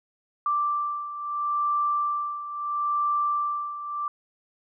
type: beating tone pair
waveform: sine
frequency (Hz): 1174.7 / 1175.45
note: D6 / D6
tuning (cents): 0 / +1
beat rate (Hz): 0.75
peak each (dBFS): -25 / -30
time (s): 0.46-4.08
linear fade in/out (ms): 2
effects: none